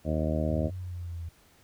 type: harmonic tone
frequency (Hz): 77.78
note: D#2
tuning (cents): 0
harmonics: 1 / 2 / 3 / 4 / 5 / 6 / 7 / 8 / 9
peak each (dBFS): -30 / -32 / -33 / -35 / -42 / -42 / -36 / -34 / -46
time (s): 0.04-0.71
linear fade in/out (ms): 50
type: exponential sweep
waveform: sine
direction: down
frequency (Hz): 98 to 82.41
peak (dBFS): -34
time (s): 0.49-1.29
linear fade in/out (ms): 5
effects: pink hiss -61 dBFS RMS until 1.63 s